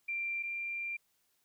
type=tone pair in turn; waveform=sine; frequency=2366 / 2376 Hz; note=D7 / D7; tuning=+12 / +20 cents; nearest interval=unison; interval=8 cents; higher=second; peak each=-33 / -35 dBFS; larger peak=first; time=0.08-0.43 / 0.43-0.97 s; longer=second; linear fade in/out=10 ms; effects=white hiss -75 dBFS RMS until 1.44 s